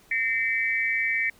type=tone cluster; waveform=sine; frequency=1832 / 2072 / 2291 Hz; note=A#6 / C7 / D7; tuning=-31 / -17 / -44 cents; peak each=-27 dBFS; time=0.11-1.3 s; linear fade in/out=5 ms; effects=pink hiss -57 dBFS RMS until 1.39 s